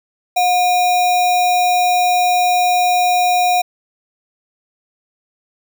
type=tone with sample-and-hold; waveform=sine; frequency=720 Hz; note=F#5; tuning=47 cents flat; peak=-11 dBFS; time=0.36-3.62 s; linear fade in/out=10 ms; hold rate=3150 Hz; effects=none